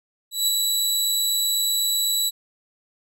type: tone with ADSR envelope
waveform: 20% pulse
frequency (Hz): 3934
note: B7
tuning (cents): -7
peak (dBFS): -11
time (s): 0.31-2.31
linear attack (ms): 170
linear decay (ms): 7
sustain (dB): -3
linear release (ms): 34
effects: none